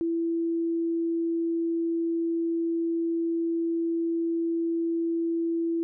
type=tone; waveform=sine; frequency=333.3 Hz; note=E4; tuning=19 cents sharp; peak=-24 dBFS; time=0.01-5.83 s; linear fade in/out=0 ms; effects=none